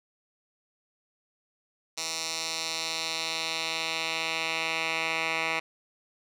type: tone with band-pass filter sweep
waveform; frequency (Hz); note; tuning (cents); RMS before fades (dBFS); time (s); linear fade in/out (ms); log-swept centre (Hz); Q
10% pulse; 162.3; E3; -27; -31; 1.97-5.6; 10; 5500 to 2200; 1.7
effects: none